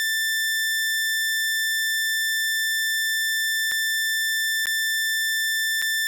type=tone with dropouts; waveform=sawtooth; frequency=1774 Hz; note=A6; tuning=14 cents sharp; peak=-18 dBFS; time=0-6.07 s; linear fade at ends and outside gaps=0 ms; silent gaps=3.714-3.719 / 4.657-4.669 / 5.817-5.823 s; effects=none

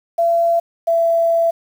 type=tone pair in turn; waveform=sine; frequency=677 / 668.8 Hz; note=E5 / E5; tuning=+46 / +25 cents; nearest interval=unison; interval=21 cents; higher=first; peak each=-12 dBFS; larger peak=neither; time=0.18-0.6 / 0.87-1.51 s; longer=second; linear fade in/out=10 ms; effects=7-bit

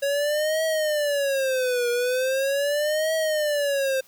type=tone with vibrato; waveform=square; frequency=554.4 Hz; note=C#5; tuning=in tune; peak=-22 dBFS; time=0.02-4.01 s; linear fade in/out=10 ms; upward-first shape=triangle; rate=0.4 Hz; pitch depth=260 cents each way; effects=white hiss -55 dBFS RMS until 4.07 s

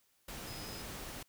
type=tone in noise; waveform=sine; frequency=5060 Hz; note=D#8; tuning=28 cents sharp; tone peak=-50 dBFS; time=0.47-0.82 s; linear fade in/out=5 ms; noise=pink; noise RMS=-45 dBFS; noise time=0.28-1.23 s; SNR=-8 dB; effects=white hiss -73 dBFS RMS until 1.28 s

